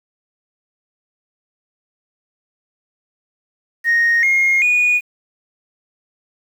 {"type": "tone with pitch steps", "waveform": "sine", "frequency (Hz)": [1863, 2140, 2458], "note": ["A#6", "C7", "D#7"], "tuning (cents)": [-2, 38, -22], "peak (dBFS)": -10, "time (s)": [3.84, 5.01], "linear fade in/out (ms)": 50, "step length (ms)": 390, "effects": ["tanh soft clip ceiling -9 dBFS", "7-bit"]}